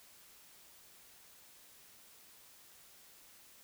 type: silence
effects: white hiss -60 dBFS RMS until 3.63 s